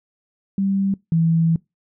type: tone pair in turn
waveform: sine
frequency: 195.5 / 164.4 Hz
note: G3 / E3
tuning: -4 / -4 cents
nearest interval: minor third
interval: 300 cents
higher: first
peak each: -17 / -14 dBFS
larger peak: second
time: 0.58-0.94 / 1.12-1.56 s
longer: second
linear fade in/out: 2 ms
effects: noise-tail reverb RT60 0.2 s tail -23 dB re dry